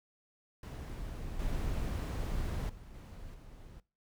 brown noise with level steps, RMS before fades -41 / -35 / -50 / -47 / -51 dBFS, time 0.63-3.8 s, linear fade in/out 2 ms, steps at 1.39 / 2.69 / 2.94 / 3.34 s, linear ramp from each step 5 ms, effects noise-tail reverb RT60 0.3 s tail -21 dB re dry

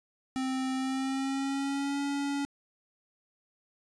square tone with pitch glide, 261.6 to 282 Hz, C4 to C#4, 0 to +30 cents, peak -30 dBFS, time 0.36-2.45 s, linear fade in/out 0 ms, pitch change +130 cents, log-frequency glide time 0.75-2 s, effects resampled to 22050 Hz + 10-bit

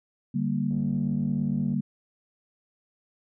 sine chord, G minor, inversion second, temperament equal, 146.83 / 196 / 233.1 Hz, D3 / G3 / Bb3, 0 / 0 / 0 cents, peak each -29 / -28 / -28 dBFS, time 0.34-1.81 s, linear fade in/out 10 ms
click train, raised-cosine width 2 ms, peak -36 dBFS, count 96, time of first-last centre 0.71-1.737 s, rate 92.5 Hz
effects none

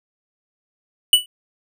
square tone with exponential decay, 2960 Hz, F#7, in tune, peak -5 dBFS, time 1.13-1.26 s, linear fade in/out 2 ms, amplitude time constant 28 ms, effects none

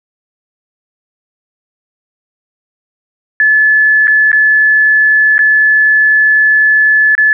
sine tone with dropouts, 1726 Hz, A6, 34 cents flat, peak -5 dBFS, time 3.4-7.33 s, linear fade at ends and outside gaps 1 ms, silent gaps 4.072-4.079 / 4.317-4.329 / 5.381-5.391 / 7.152-7.179 s, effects none

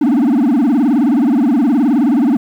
triangle tone with vibrato, 262.3 Hz, C4, 4 cents sharp, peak -7 dBFS, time 0.01-2.37 s, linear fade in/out 5 ms, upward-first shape sine, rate 19 Hz, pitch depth 280 cents each way, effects 8-bit

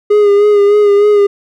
triangle tone with vibrato, 411 Hz, G#4, 18 cents flat, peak -3 dBFS, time 0.1-1.27 s, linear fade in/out 10 ms, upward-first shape sine, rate 3.3 Hz, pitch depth 34 cents each way, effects none

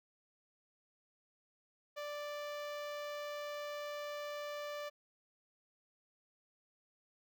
sawtooth tone with notch filter, 587.3 Hz, D5, in tune, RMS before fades -43 dBFS, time 1.96-4.9 s, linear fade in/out 20 ms, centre 9800 Hz, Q 0.61, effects none

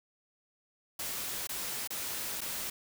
white noise with dropouts, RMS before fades -37 dBFS, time 0.99-2.7 s, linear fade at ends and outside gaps 5 ms, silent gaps 1.472-1.491 / 1.875-1.904 / 2.408-2.414 s, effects none

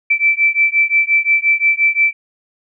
sine beating tone pair, 2325 / 2330.7 Hz, D7 / D7, -18 / -14 cents, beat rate 5.7 Hz, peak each -14 dBFS, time 0.1-2.13 s, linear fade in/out 10 ms, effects none

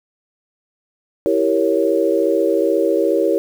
sine chord, E diminished seventh, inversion none, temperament equal, 329.6 / 392 / 466.2 / 554.4 Hz, E4 / G4 / Bb4 / Db5, 0 / 0 / 0 / 0 cents, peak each -19 dBFS, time 1.26-3.38 s, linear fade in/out 0 ms, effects 7-bit

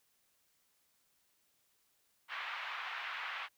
pink band-pass noise, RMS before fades -42 dBFS, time 2.28-3.49 s, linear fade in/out 50 ms, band 1000 to 3000 Hz, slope 24 dB/octave, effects white hiss -75 dBFS RMS until 3.57 s

